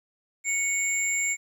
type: tone pair together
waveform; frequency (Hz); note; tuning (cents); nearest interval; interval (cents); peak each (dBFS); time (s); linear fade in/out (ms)
sine; 2217 / 7299; C#7 / A#8; 0 / -37; octave + major sixth; 2063; -25; 0.44-1.37; 50
effects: tanh soft clip ceiling -19 dBFS + 10-bit